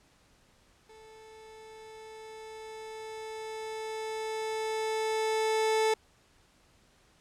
30% pulse tone with level ramp, 438.8 Hz, A4, 5 cents flat, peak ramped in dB -49 to -21 dBFS, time 0.89-5.94 s, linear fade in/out 5 ms, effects pink hiss -64 dBFS RMS until 7.2 s + low-pass 9000 Hz 12 dB/octave

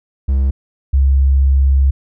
triangle / sine tone pair in turn, 67.2 / 67.82 Hz, C2 / C#2, +47 / -37 cents, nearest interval unison, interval 16 cents, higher second, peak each -9 / -8 dBFS, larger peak second, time 0.28-0.51 / 0.93-1.91 s, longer second, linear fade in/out 10 ms, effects none

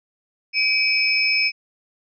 sine tone cluster, 2315 / 2529 / 5240 Hz, D7 / D#7 / E8, -25 / +28 / -11 cents, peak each -21 dBFS, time 0.53-1.52 s, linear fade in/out 50 ms, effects none

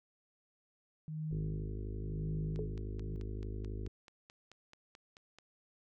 sine tone with tremolo, 155.56 Hz, D#3, in tune, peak -35 dBFS, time 1.08-3.16 s, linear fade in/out 0 ms, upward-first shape sine, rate 0.96 Hz, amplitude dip 95%
harmonic tone, 51.91 Hz, G#1, in tune, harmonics 1 / 2 / 4 / 5 / 6 / 7 / 8 / 9, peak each -40 / -43 / -52 / -53 / -54 / -51 / -53 / -59 dBFS, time 1.31-3.88 s, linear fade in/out 5 ms
click train, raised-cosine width 0.2 ms, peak -37 dBFS, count 14, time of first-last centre 2.56-5.386 s, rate 4.6 Hz
sine tone with exponential decay, 425.5 Hz, G#4, 42 cents sharp, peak -33 dBFS, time 2.59-2.75 s, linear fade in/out 1 ms, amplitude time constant 34 ms
effects none

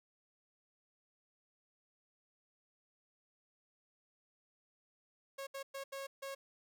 sawtooth tone bursts at uneven times, 547 Hz, C#5, 23 cents flat, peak -38 dBFS, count 5, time 5.38-5.47 / 5.54-5.63 / 5.74-5.84 / 5.92-6.07 / 6.22-6.35 s, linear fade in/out 10 ms, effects none

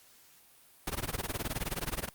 pink noise with tremolo, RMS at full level -32 dBFS, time 0.87-2.09 s, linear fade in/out 2 ms, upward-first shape sine, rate 19 Hz, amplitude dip 95%, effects white hiss -60 dBFS RMS until 2.14 s + Opus 48 kbps

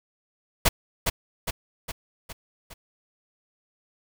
pink noise with echo, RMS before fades -18 dBFS, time 0.65-0.69 s, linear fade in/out 10 ms, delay 410 ms, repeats 5, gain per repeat -5 dB, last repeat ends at 2.74 s, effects none

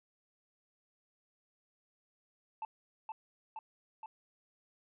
triangle tone with echo, 880 Hz, A5, in tune, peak -35 dBFS, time 2.62-2.65 s, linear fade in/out 2 ms, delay 470 ms, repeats 3, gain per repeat -2 dB, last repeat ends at 4.06 s, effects resampled to 8000 Hz

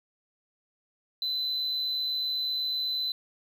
triangle tone with amplitude modulation, 4023 Hz, B7, 31 cents sharp, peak -23 dBFS, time 1.22-3.12 s, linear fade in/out 2 ms, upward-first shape sine, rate 148 Hz, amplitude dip 50%, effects tanh soft clip ceiling -22 dBFS + 10-bit

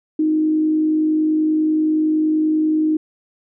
sine tone with frequency modulation, 311.1 Hz, D#4, in tune, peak -14 dBFS, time 0.19-2.97 s, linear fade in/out 5 ms, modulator 50.5 Hz, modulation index 0.22, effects none

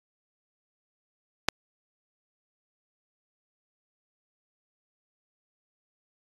click, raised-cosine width 0.2 ms, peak -3 dBFS, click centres 1.486 s, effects AAC 32 kbps

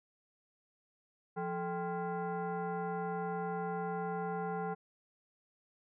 sine tone with frequency modulation, 174.5 Hz, F3, 1 cent flat, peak -34 dBFS, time 1.36-4.75 s, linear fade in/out 20 ms, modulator 610 Hz, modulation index 1.5, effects none

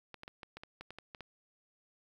clicks, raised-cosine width 0.3 ms, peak -30 dBFS, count 11, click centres 0.143 / 0.234 / 0.279 / 0.432 / 0.57 / 0.635 / 0.81 / 0.906 / 0.986 / 1.148 / 1.207 s, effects 10-bit

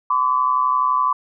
sine tone pair together, 1017 / 1148.8 Hz, C6 / D6, -50 / -39 cents, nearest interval major second, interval 211 cents, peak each -18 dBFS, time 0.1-1.13 s, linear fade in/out 5 ms, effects none

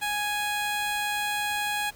15% pulse tone, 830.6 Hz, G#5, in tune, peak -20 dBFS, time 0.01-1.91 s, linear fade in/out 20 ms, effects pink hiss -52 dBFS RMS until 1.95 s

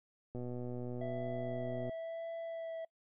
click train, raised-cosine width 2 ms, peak -30 dBFS, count 191, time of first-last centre 0.35-1.895 s, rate 123 Hz
triangle tone with vibrato, 659.3 Hz, E5, in tune, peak -37 dBFS, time 1.01-2.85 s, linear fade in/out 5 ms, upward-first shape sine, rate 0.94 Hz, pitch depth 14 cents each way
effects noise-tail reverb RT60 0.1 s tail -26 dB re dry + resampled to 8000 Hz

